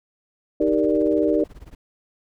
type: chord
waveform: sine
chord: Eb major seventh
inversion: none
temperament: equal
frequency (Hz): 311.1 / 392 / 466.2 / 587.3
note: Eb4 / G4 / Bb4 / D5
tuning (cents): 0 / 0 / 0 / 0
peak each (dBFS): -20 / -23 / -23 / -23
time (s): 0.6-1.44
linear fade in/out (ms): 5
type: noise with tremolo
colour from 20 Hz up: brown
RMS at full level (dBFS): -38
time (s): 0.61-1.75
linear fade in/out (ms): 2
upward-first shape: triangle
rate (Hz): 18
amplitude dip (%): 100
effects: none